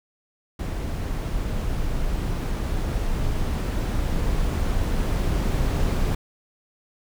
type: noise with level ramp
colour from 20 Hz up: brown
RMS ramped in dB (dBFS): -27 to -21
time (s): 0.59-6.15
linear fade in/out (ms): 5
effects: none